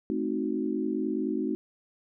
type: chord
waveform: sine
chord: A diminished seventh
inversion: none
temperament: equal with one note detuned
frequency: 217 / 261.6 / 311.1 / 370 Hz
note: A3 / C4 / Eb4 / Gb4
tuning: -24 / 0 / 0 / 0 cents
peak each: -33 / -32 / -31 / -33 dBFS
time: 0.1-1.55 s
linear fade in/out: 0 ms
effects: none